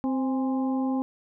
harmonic tone with a mistuned harmonic, 261.6 Hz, C4, in tune, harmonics 1 / 2 / 3 / 4, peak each -24 / -36 / -35 / -41 dBFS, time 0.04-1.02 s, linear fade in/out 0 ms, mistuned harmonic 3, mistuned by +68 cents, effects none

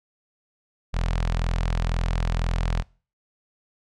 sawtooth tone with notch filter, 42.01 Hz, E1, 34 cents sharp, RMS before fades -24 dBFS, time 0.93-2.83 s, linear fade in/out 20 ms, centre 320 Hz, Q 0.86, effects noise-tail reverb RT60 0.4 s tail -24 dB re dry + low-pass 6000 Hz 12 dB/octave

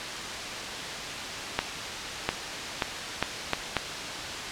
accelerating click train, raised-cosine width 0.3 ms, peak -7 dBFS, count 6, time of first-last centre 1.59-3.767 s, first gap 700 ms, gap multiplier 0.76, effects white hiss -33 dBFS RMS until 4.51 s + low-pass 5000 Hz 12 dB/octave

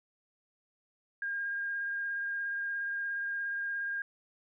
sine tone with vibrato, 1614 Hz, G#6, 50 cents flat, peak -32 dBFS, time 1.22-4.02 s, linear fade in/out 2 ms, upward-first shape triangle, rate 17 Hz, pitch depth 13 cents each way, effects none

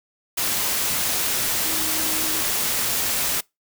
sine tone in noise, 313.9 Hz, D#4, 15 cents sharp, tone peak -34 dBFS, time 1.64-2.42 s, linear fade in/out 10 ms, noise white, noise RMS -23 dBFS, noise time 0.37-3.41 s, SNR -14 dB, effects noise-tail reverb RT60 0.2 s tail -25 dB re dry

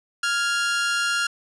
sawtooth tone pair together, 1396.9 / 1661.2 Hz, F6 / G#6, 0 / 0 cents, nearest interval minor third, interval 300 cents, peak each -18 / -25 dBFS, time 0.23-1.27 s, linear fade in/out 5 ms, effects resampled to 22050 Hz

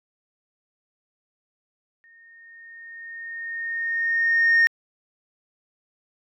sine tone with exponential growth, 1841 Hz, A#6, 22 cents flat, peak -11 dBFS, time 2.04-4.67 s, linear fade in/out 0 ms, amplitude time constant 570 ms, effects tanh soft clip ceiling -12 dBFS

